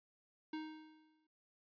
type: tone with exponential decay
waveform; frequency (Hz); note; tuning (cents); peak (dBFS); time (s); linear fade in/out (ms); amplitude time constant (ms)
square; 311.7; D#4; +3; -40; 0.53-1.27; 5; 160
effects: resampled to 11025 Hz